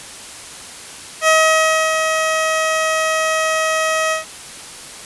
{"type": "tone with ADSR envelope", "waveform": "15% pulse", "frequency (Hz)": 636, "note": "D#5", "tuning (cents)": 38, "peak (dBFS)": -3, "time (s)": [1.21, 4.25], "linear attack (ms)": 69, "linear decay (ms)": 630, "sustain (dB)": -6, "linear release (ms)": 130, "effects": ["white hiss -34 dBFS RMS until 5.05 s", "resampled to 24000 Hz"]}